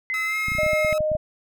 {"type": "tone with pitch glide", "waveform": "sine", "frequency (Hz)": [2050, 2135], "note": ["C7", "C7"], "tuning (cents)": [-36, 34], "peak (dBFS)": -23, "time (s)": [0.1, 0.93], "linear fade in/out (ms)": 0, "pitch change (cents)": 70, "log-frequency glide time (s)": [0.25, 0.37]}
{"type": "tone with vibrato", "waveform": "sawtooth", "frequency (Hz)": 1291, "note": "E6", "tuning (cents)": -37, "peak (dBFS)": -27, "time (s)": [0.14, 0.98], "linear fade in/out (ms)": 0, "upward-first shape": "triangle", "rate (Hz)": 2.3, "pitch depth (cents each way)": 12}
{"type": "clicks", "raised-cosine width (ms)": 5, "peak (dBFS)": -20, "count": 12, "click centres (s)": [0.484, 0.519, 0.551, 0.585, 0.633, 0.664, 0.733, 0.848, 0.927, 1.006, 1.117, 1.152]}
{"type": "tone", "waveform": "sine", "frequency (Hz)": 616, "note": "D#5", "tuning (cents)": -17, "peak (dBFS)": -20, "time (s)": [0.58, 1.17], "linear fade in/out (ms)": 10}
{"effects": []}